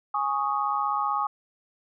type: chord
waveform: sine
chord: Ab suspended fourth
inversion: none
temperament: equal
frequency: 830.6 / 1108.7 / 1244.5 Hz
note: Ab5 / Db6 / Eb6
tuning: 0 / 0 / 0 cents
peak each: -28 dBFS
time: 0.14-1.27 s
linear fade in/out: 5 ms
effects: none